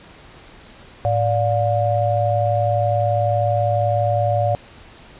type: tone cluster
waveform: sine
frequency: 106.8 / 581 / 713 Hz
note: G#2 / D5 / F5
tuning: +49 / -19 / +36 cents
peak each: -20 dBFS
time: 1.05-4.55 s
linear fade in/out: 0 ms
effects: pink hiss -44 dBFS RMS until 5.19 s + resampled to 8000 Hz